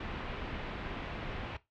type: low-pass noise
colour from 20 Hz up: pink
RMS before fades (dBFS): -40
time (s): 0-1.57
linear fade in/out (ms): 5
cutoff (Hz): 3100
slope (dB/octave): 24
effects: noise-tail reverb RT60 0.2 s tail -17 dB re dry